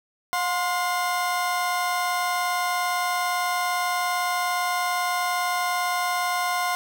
30% pulse tone pair together, 717 / 1046.7 Hz, F5 / C6, +45 / 0 cents, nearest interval perfect fifth, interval 655 cents, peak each -23 dBFS, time 0.33-6.75 s, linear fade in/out 0 ms, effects none

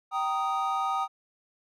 triangle chord, Eb major, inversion first, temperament just, 777.8 / 933.4 / 1244.5 Hz, G5 / Bb5 / Eb6, -14 / +2 / 0 cents, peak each -28 / -32 / -27 dBFS, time 0.11-1.08 s, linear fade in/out 50 ms, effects none

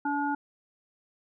harmonic tone, 287.4 Hz, D4, 37 cents flat, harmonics 1 / 3 / 5, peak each -30 / -29 / -34 dBFS, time 0.05-0.35 s, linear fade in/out 5 ms, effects none

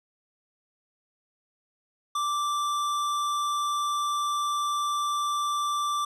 sine tone with hard clipping, 1173 Hz, D6, 2 cents flat, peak -27 dBFS, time 2.15-6.05 s, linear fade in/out 5 ms, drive 14 dB, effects none

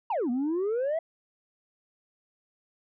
sine exponential two-way sweep, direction down then up, 987.8 to 234 to 673 Hz, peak -23 dBFS, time 0.1-0.99 s, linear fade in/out 5 ms, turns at 0.3 s, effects tanh soft clip ceiling -24 dBFS

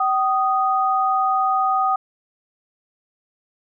sine tone pair together, 766 / 1241.4 Hz, G5 / D#6, -40 / -4 cents, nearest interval minor sixth, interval 836 cents, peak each -19 dBFS, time 0-1.96 s, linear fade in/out 5 ms, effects none

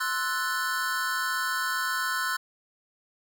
square chord, F# half-diminished seventh, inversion second, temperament equal, 1046.5 / 1318.5 / 1480 / 1760 Hz, C6 / E6 / F#6 / A6, 0 / 0 / 0 / 0 cents, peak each -34 / -34 / -30 / -36 dBFS, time 0-2.37 s, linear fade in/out 10 ms, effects none

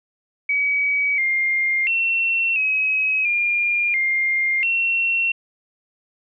sine tone with pitch steps, 2271 / 2115 / 2710 / 2548 / 2408 / 2114 / 2720 Hz, C#7 / C7 / E7 / D#7 / D7 / C7 / F7, +41 / +18 / +47 / +41 / +43 / +17 / -46 cents, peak -17 dBFS, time 0.49-5.32 s, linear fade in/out 5 ms, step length 690 ms, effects none

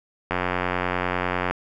click train, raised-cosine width 0.5 ms, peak -8 dBFS, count 109, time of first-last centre 0.31-1.51 s, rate 90 Hz, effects none

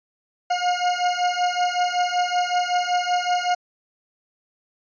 40% pulse beating tone pair, 713 / 718.3 Hz, F5 / F5, +36 / +48 cents, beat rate 5.3 Hz, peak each -22 dBFS, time 0.5-3.55 s, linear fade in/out 10 ms, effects resampled to 16000 Hz

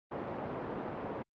white band-pass noise, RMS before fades -39 dBFS, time 0.11-1.23 s, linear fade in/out 10 ms, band 120 to 680 Hz, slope 12 dB/octave, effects low-pass 3000 Hz 12 dB/octave + Opus 32 kbps

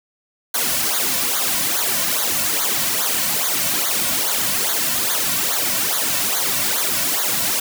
white noise with flanger, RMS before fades -20 dBFS, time 0.54-7.6 s, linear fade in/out 5 ms, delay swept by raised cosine 0.37 to 2.47 ms, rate 2.4 Hz, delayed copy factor -0.95, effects none

